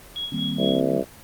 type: tone with tremolo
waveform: sine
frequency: 3322 Hz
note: G#7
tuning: in tune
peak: -25 dBFS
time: 0.16-0.8 s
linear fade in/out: 0 ms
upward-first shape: sine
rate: 4.4 Hz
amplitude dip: 75%
type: chord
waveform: sine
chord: C minor seventh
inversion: first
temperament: equal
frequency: 155.56 / 196 / 233.1 / 261.6 Hz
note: Eb3 / G3 / Bb3 / C4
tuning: 0 / 0 / 0 / 0 cents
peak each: -30 dBFS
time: 0.32-0.99 s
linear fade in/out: 5 ms
type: harmonic tone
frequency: 65.9 Hz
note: C2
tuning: 13 cents sharp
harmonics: 3 / 4 / 5 / 6 / 7 / 8 / 9 / 10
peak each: -28 / -28 / -28 / -28 / -28 / -28 / -28 / -28 dBFS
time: 0.57-1.05 s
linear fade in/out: 50 ms
effects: pink hiss -45 dBFS RMS until 1.23 s + Opus 24 kbps